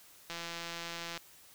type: click train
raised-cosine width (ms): 0.2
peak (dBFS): -23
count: 149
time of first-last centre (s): 0.3-1.176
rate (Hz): 169
effects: white hiss -58 dBFS RMS until 1.54 s